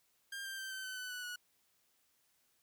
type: tone with pitch steps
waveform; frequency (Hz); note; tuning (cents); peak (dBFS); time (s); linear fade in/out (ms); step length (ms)
sawtooth; 1600 / 1579.8 / 1559.8 / 1540.2 / 1520.7 / 1501.5 / 1482.5 / 1463.8; G6 / G6 / G6 / G6 / F#6 / F#6 / F#6 / F#6; +35 / +13 / -9 / -31 / +47 / +25 / +3 / -19; -38; 0.32-1.36; 5; 130
effects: white hiss -75 dBFS RMS until 2.62 s